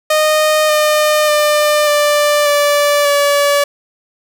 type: tone with pitch steps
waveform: sawtooth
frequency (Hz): 616 / 607.2 / 598.5 / 589.9 / 581.4 / 573.1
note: D#5 / D#5 / D5 / D5 / D5 / D5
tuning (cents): -17 / -42 / +33 / +8 / -18 / -42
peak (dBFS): -6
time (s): 0.1-3.64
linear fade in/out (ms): 5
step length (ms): 590
effects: none